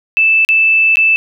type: tone with dropouts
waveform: sine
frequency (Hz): 2637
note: E7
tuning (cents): 0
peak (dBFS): -7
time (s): 0.17-1.16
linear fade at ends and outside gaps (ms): 0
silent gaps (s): 0.449-0.489 / 0.957-0.97
effects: none